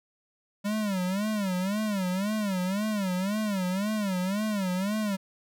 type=tone with vibrato; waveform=square; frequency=198 Hz; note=G3; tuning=18 cents sharp; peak=-27 dBFS; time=0.64-5.17 s; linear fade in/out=20 ms; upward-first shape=sine; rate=1.9 Hz; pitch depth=160 cents each way; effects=none